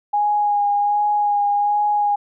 sine tone with vibrato, 824 Hz, G#5, 14 cents flat, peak -15 dBFS, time 0.13-2.16 s, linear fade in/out 10 ms, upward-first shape sine, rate 1.3 Hz, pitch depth 17 cents each way, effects none

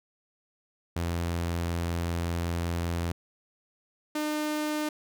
sawtooth tone pair in turn, 85.2 / 302.8 Hz, F2 / D#4, -42 / -47 cents, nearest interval octave + minor seventh, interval 2195 cents, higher second, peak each -24 dBFS, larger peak neither, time 0.96-3.12 / 4.15-4.89 s, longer first, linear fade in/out 5 ms, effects none

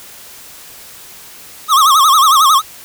square tone with vibrato, 1174.7 Hz, D6, in tune, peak -7 dBFS, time 1.68-2.62 s, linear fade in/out 50 ms, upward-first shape sine, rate 11 Hz, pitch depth 170 cents each way, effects white hiss -36 dBFS RMS until 2.84 s

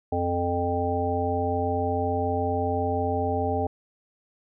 harmonic tone with a mistuned harmonic, 87.31 Hz, F2, in tune, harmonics 1 / 3 / 5 / 7 / 9, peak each -29 / -31 / -29 / -31 / -28 dBFS, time 0.12-3.67 s, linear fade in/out 5 ms, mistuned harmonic 1, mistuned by +53 cents, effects none

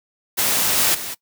white noise with level steps, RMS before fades -19 / -17 / -29 dBFS, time 0.37-1.15 s, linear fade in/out 20 ms, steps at 0.77 / 0.94 s, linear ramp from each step 10 ms, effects noise-tail reverb RT60 0.1 s tail -21 dB re dry + high-pass 100 Hz 12 dB/octave

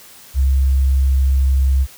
sine tone, 66.9 Hz, C2, 39 cents sharp, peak -11 dBFS, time 0.34-1.87 s, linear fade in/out 50 ms, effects white hiss -42 dBFS RMS until 1.97 s

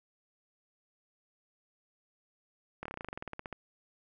slowing click train, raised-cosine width 0.5 ms, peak -24 dBFS, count 17, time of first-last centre 2.83-3.527 s, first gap 25 ms, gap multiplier 1.07, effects none

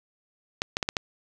clicks, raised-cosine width 0.2 ms, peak -8 dBFS, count 5, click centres 0.619 / 0.769 / 0.828 / 0.889 / 0.968 s, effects none

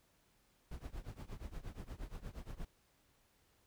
brown noise with tremolo, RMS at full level -43 dBFS, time 0.71-2.65 s, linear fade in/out 5 ms, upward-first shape triangle, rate 8.5 Hz, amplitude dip 100%, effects pink hiss -73 dBFS RMS until 3.66 s

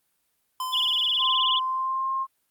square tone with exponential decay, 1026 Hz, C6, 34 cents flat, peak -27 dBFS, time 0.6-1.89 s, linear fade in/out 2 ms, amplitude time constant 280 ms
sine tone with vibrato, 3173 Hz, G7, 20 cents sharp, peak -21 dBFS, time 0.72-1.6 s, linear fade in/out 20 ms, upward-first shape sine, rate 19 Hz, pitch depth 170 cents each way
sine tone with pitch glide, 1035 to 1064.7 Hz, C6 to C6, -19 to +30 cents, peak -24 dBFS, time 1.18-2.27 s, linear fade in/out 50 ms, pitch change +49 cents, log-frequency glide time 1.57-2.12 s
effects white hiss -72 dBFS RMS until 2.5 s + Opus 32 kbps

